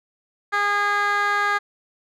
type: tone with band-pass filter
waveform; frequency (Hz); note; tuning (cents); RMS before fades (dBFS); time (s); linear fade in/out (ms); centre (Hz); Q
15% pulse; 408.9; G#4; -27; -21; 0.52-1.59; 20; 1600; 1.8
effects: none